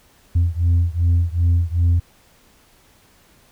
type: beating tone pair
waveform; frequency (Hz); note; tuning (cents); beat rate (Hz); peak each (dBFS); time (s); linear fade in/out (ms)
sine; 84.8 / 87.4; E2 / F2; +50 / +2; 2.6; -15 / -16; 0.35-2; 10
effects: tanh soft clip ceiling -11 dBFS + pink hiss -54 dBFS RMS until 3.51 s